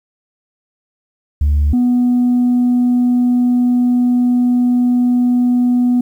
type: tone pair in turn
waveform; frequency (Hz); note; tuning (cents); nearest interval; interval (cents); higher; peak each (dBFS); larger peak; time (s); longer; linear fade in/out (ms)
sine; 73.1 / 245.9; D2 / B3; -7 / -7; octave + major sixth; 2100; second; -8; neither; 1.41-1.73 / 1.73-6.01; second; 5
effects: tanh soft clip ceiling -8 dBFS + 8-bit